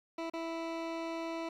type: tone with dropouts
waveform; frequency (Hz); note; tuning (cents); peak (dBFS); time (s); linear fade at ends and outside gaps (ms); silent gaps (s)
20% pulse; 329.6; E4; 0; -31; 0.18-1.49; 5; 0.299-0.335
effects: low-pass 4000 Hz 12 dB/octave + 11-bit